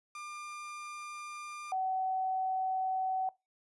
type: tone pair in turn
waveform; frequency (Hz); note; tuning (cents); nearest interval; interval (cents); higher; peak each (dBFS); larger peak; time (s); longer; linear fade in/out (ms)
30% pulse / sine; 1198 / 754.7; D6 / F#5; +34 / +34; minor sixth; 800; first; -39 / -30; second; 0.15-1.72 / 1.72-3.29; neither; 2
effects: noise-tail reverb RT60 0.2 s tail -21 dB re dry + resampled to 24000 Hz